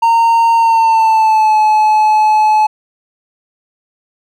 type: tone with pitch glide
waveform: triangle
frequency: 920 to 858.4 Hz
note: A#5 to A5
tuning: -23 to -43 cents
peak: -5 dBFS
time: 0.02-2.67 s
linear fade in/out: 10 ms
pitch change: -120 cents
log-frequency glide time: 0.55-1.58 s
effects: none